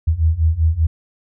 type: beating tone pair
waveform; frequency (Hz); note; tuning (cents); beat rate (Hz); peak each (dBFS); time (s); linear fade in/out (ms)
sine; 77.78 / 82.88; D#2 / E2; 0 / +10; 5.1; -17 / -15; 0.07-0.87; 10
effects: none